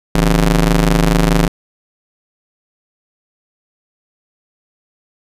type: ring-modulated tone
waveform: sawtooth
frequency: 106.6 Hz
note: G#2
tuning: 46 cents sharp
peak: -3 dBFS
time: 0.15-1.48 s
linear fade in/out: 5 ms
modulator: 65.7 Hz
effects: resampled to 32000 Hz